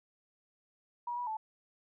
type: tone with pitch steps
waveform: sine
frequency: 960 / 975 / 873 Hz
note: B5 / B5 / A5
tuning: -49 / -23 / -14 cents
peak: -34 dBFS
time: 1.07-1.37 s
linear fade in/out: 5 ms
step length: 100 ms
effects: none